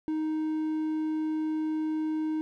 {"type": "tone", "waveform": "triangle", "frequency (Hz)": 312, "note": "D#4", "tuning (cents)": 5, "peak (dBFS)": -25, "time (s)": [0.08, 2.41], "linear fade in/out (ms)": 0, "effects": []}